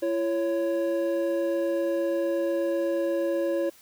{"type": "tone pair together", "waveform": "triangle", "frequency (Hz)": [338.3, 554.4], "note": ["E4", "C#5"], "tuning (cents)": [45, 0], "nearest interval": "major sixth", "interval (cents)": 855, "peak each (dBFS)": [-25, -24], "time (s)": [0.02, 3.7], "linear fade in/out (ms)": 10, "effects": ["white hiss -55 dBFS RMS until 3.81 s"]}